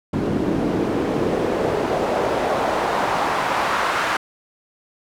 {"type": "noise with band-pass filter sweep", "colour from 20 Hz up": "pink", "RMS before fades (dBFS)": -21, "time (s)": [0.13, 4.17], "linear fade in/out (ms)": 5, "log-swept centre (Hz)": [250, 1300], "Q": 1.4, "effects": []}